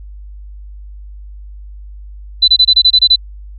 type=tone bursts; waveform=sine; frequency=4004 Hz; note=B7; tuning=23 cents sharp; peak=-4 dBFS; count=9; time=2.42-3.16 s; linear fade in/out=10 ms; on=60 ms; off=25 ms; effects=added 50 Hz sine -29 dBFS peak until 3.58 s